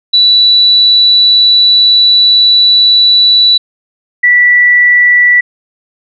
sine tone pair in turn, 3951 / 1959 Hz, B7 / B6, 0 / -15 cents, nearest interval octave, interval 1215 cents, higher first, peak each -3 dBFS, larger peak neither, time 0.13-3.58 / 4.23-5.41 s, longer first, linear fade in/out 10 ms, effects none

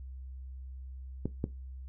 clicks, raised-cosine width 3 ms, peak -18 / -17 dBFS, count 2, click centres 1.256 / 1.441 s, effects noise-tail reverb RT60 0.2 s tail -17 dB re dry + added 65 Hz sine -41 dBFS peak until 1.88 s

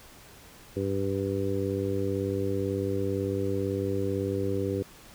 harmonic tone, 98 Hz, G2, in tune, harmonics 1 / 2 / 3 / 4 / 5, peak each -32 / -36 / -33 / -31 / -33 dBFS, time 0.76-4.83 s, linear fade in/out 10 ms, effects pink hiss -51 dBFS RMS until 5.14 s

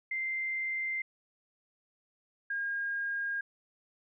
sine tone pair in turn, 2087 / 1620 Hz, C7 / G#6, -5 / -43 cents, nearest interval major third, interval 438 cents, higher first, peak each -31 / -31 dBFS, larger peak neither, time 0.11-1.02 / 2.5-3.41 s, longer neither, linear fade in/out 5 ms, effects none

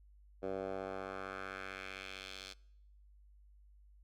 10% pulse tone with band-pass filter sweep, 95.6 Hz, G2, 43 cents flat, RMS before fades -44 dBFS, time 0.42-2.54 s, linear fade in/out 20 ms, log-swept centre 510 to 4300 Hz, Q 1.6, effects noise-tail reverb RT60 0.8 s tail -24 dB re dry + added 50 Hz sine -59 dBFS peak until 4.03 s

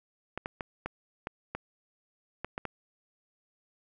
clicks, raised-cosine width 0.5 ms, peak -19 dBFS, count 9, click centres 0.376 / 0.459 / 0.608 / 0.86 / 1.271 / 1.55 / 2.446 / 2.579 / 2.653 s, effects none

